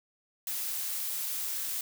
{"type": "noise", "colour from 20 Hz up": "blue", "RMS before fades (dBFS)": -34, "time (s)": [0.47, 1.81], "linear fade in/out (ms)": 2, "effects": []}